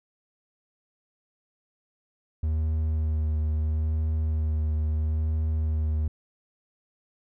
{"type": "tone with vibrato", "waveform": "triangle", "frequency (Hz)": 77.78, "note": "D#2", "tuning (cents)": 0, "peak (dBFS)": -21, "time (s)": [2.43, 6.08], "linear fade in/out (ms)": 5, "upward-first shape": "sine", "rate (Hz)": 0.75, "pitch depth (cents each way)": 18, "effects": []}